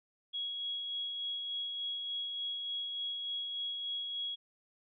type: tone with tremolo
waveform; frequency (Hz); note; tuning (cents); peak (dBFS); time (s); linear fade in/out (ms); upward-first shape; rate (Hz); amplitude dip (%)
sine; 3322; G#7; 0; -34; 0.33-4.36; 20; sine; 3.4; 30
effects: none